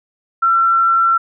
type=tone with frequency modulation; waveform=sine; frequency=1353 Hz; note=E6; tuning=45 cents sharp; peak=-10 dBFS; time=0.42-1.18 s; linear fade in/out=10 ms; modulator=79.4 Hz; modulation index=0.22; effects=none